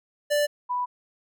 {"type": "tone pair in turn", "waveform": ["square", "sine"], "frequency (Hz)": [587.3, 987.7], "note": ["D5", "B5"], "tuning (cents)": [0, 0], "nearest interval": "major sixth", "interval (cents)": 900, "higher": "second", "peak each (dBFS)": [-21, -24], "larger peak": "first", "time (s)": [[0.3, 0.47], [0.69, 0.86]], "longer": "neither", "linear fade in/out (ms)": 20, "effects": []}